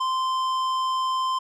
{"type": "tone with tanh clipping", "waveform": "sine", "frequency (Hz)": 1039, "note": "C6", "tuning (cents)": -12, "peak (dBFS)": -24, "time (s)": [0, 1.39], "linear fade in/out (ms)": 10, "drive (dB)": 12, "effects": []}